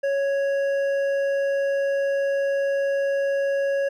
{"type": "tone with hard clipping", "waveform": "sine", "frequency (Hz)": 554.4, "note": "C#5", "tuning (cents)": 0, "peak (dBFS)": -22, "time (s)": [0.03, 3.89], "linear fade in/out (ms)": 10, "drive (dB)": 7, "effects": []}